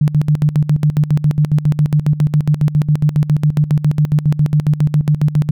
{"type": "tone with tremolo", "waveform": "sine", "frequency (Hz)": 150, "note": "D3", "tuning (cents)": 37, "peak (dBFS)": -8, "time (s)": [0.01, 5.51], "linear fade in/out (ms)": 5, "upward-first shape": "square", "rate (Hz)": 7.3, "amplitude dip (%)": 80, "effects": []}